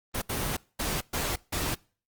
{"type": "noise bursts at uneven times", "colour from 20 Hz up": "pink", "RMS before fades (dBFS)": -30, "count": 5, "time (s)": [[0.14, 0.22], [0.29, 0.57], [0.79, 1.01], [1.13, 1.36], [1.52, 1.75]], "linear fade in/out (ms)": 10, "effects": ["noise-tail reverb RT60 0.4 s tail -24 dB re dry", "Opus 24 kbps"]}